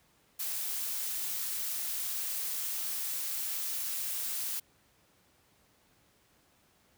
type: noise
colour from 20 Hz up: blue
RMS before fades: -35 dBFS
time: 0.39-4.6 s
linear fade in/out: 10 ms
effects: pink hiss -67 dBFS RMS until 6.97 s + high-pass 60 Hz 12 dB/octave